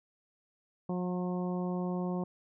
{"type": "harmonic tone", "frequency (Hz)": 180, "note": "F#3", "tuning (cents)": -47, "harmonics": [1, 2, 3, 4, 5, 6], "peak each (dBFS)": [-32, -38, -42, -44, -46, -48], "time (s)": [0.89, 2.24], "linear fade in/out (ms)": 5, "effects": []}